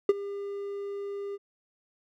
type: tone with ADSR envelope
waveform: triangle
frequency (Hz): 401.4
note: G4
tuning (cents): +41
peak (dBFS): -12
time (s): 0.09-1.38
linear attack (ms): 3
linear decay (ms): 29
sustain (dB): -19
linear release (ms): 35
effects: none